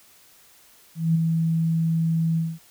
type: tone with ADSR envelope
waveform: sine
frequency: 163.5 Hz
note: E3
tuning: 14 cents flat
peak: -15 dBFS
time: 0.95-2.59 s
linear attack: 200 ms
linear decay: 12 ms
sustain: -4 dB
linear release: 220 ms
effects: white hiss -54 dBFS RMS until 2.7 s